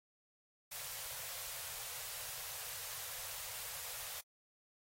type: band-stop noise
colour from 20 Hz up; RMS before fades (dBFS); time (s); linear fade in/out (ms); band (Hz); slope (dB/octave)
white; -45; 0.71-4.21; 10; 150 to 450; 96
effects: AAC 48 kbps